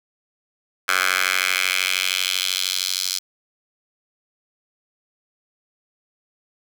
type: tone with high-pass filter sweep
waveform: 10% pulse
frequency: 92.9 Hz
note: F#2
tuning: 7 cents sharp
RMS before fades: -22 dBFS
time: 0.88-3.19 s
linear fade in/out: 10 ms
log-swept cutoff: 1500 to 4700 Hz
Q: 2
effects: none